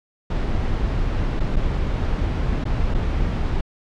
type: noise with dropouts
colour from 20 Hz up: brown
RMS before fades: -21 dBFS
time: 0.3-3.61 s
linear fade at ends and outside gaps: 5 ms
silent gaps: 1.397-1.402 / 1.56-1.564 / 2.641-2.653 / 2.941-2.946 s
effects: low-pass 4000 Hz 12 dB/octave